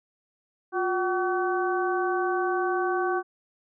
harmonic tone with a mistuned harmonic, 378.8 Hz, F#4, 41 cents sharp, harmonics 1 / 2 / 3 / 4, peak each -26 / -29 / -31 / -32 dBFS, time 0.72-3.23 s, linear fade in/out 50 ms, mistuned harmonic 1, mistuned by -97 cents, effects none

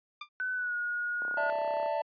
20% pulse tone with exponential decay, 1189 Hz, D6, 21 cents sharp, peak -30 dBFS, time 0.21-0.29 s, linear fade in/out 5 ms, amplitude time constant 17 ms
sine tone with pitch glide, 1508 to 1443.2 Hz, F#6 to F#6, +32 to -44 cents, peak -30 dBFS, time 0.4-1.5 s, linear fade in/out 0 ms, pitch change -76 cents, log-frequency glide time 0.54-0.75 s
click train, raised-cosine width 1 ms, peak -29 dBFS, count 22, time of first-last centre 1.22-1.86 s, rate 32.8 Hz
triangle chord, D suspended second, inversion none, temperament equal with one note detuned, 587.3 / 659.3 / 888.2 Hz, D5 / E5 / A5, 0 / 0 / +16 cents, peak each -31 dBFS, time 1.37-2.02 s, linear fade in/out 5 ms
effects high-pass 300 Hz 12 dB/octave + resampled to 11025 Hz

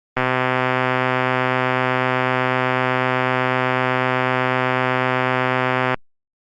click train, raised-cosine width 0.5 ms, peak -3 dBFS, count 740, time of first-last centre 0.17-5.943 s, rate 128 Hz, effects Opus 32 kbps

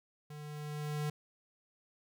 square tone with level ramp, 149.4 Hz, D3, 30 cents sharp, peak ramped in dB -46 to -33 dBFS, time 0.3-1.1 s, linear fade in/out 5 ms, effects none

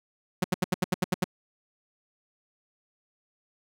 sawtooth tone bursts, 182.3 Hz, F#3, 25 cents flat, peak -18 dBFS, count 9, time 0.42-1.242 s, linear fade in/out 5 ms, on 22 ms, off 78 ms, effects none

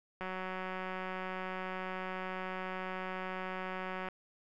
click train, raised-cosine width 0.5 ms, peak -25 dBFS, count 722, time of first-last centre 0.21-4.086 s, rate 186 Hz, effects none

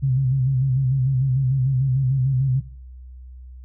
sine tone with vibrato, 131.8 Hz, C3, 13 cents sharp, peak -16 dBFS, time 0.02-2.61 s, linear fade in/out 20 ms, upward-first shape square, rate 6.7 Hz, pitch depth 59 cents each way, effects noise-tail reverb RT60 0.5 s tail -19 dB re dry + added 63 Hz sine -37 dBFS peak until 3.64 s

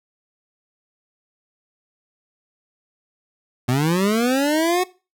25% pulse linear sweep, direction up, 119 to 371.7 Hz, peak -13 dBFS, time 3.68-4.84 s, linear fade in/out 10 ms, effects noise-tail reverb RT60 0.3 s tail -19 dB re dry

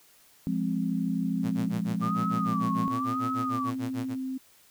sine chord, F minor, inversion none, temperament equal, 174.61 / 207.7 / 261.6 Hz, F3 / Ab3 / C4, 0 / 0 / 0 cents, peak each -30 dBFS, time 0.47-2.88 s, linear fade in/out 0 ms
sawtooth tone with tremolo, 116.8 Hz, A#2, 4 cents sharp, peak -28 dBFS, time 1.42-4.16 s, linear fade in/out 50 ms, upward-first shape sine, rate 6.7 Hz, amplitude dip 100%
sine tone, 261.5 Hz, C4, 1 cent flat, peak -30 dBFS, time 1.68-4.38 s, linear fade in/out 10 ms
sine tone with vibrato, 1183 Hz, D6, 12 cents sharp, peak -29 dBFS, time 2.01-3.71 s, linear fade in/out 20 ms, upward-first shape sine, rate 0.96 Hz, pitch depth 140 cents each way
effects white hiss -59 dBFS RMS until 4.7 s

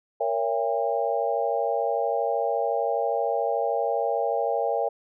sine chord, A# diminished seventh, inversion none, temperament just, 466.2 / 559.4 / 671.3 / 805.5 Hz, A#4 / C#5 / E5 / G5, 0 / +16 / +31 / +47 cents, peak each -28 dBFS, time 0.2-4.89 s, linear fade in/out 10 ms, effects none

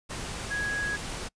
sine tone in noise, 1661.2 Hz, G#6, in tune, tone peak -28 dBFS, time 0.5-0.97 s, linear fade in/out 20 ms, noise pink, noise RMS -36 dBFS, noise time 0.09-1.29 s, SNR +5 dB, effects noise-tail reverb RT60 0.1 s tail -26 dB re dry + resampled to 22050 Hz

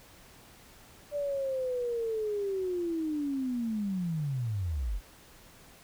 sine linear sweep, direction down, 587.3 to 39.19 Hz, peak -29 dBFS, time 1.11-5.01 s, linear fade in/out 50 ms, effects pink hiss -55 dBFS RMS until 5.83 s

